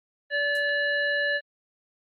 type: harmonic tone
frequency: 577 Hz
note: D5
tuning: 31 cents flat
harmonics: 1 / 3 / 5 / 7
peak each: -29 / -24 / -37 / -38 dBFS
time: 0.3-1.41 s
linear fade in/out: 50 ms
type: noise with exponential decay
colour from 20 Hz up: violet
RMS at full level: -35 dBFS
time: 0.55-0.66 s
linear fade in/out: 2 ms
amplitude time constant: 23 ms
effects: Opus 32 kbps